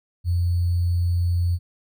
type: tone with sample-and-hold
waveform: sine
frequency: 87.31 Hz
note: F2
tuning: in tune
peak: -18 dBFS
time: 0.24-1.59 s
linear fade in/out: 50 ms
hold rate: 4410 Hz
effects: none